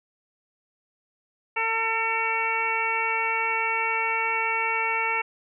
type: harmonic tone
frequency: 450.6 Hz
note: A4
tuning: 41 cents sharp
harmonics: 1 / 2 / 3 / 4 / 5 / 6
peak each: -35 / -28 / -31 / -34 / -27 / -30 dBFS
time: 1.56-5.22 s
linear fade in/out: 10 ms
effects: none